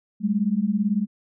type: beating tone pair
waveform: sine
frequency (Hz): 196 / 214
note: G3 / A3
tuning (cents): 0 / -48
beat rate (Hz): 18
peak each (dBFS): -23 / -22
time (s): 0.2-1.07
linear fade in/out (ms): 50
effects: none